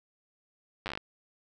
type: slowing click train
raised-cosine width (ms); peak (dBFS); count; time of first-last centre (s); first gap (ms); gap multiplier
0.3; -19; 9; 0.86-0.975; 9; 1.13
effects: none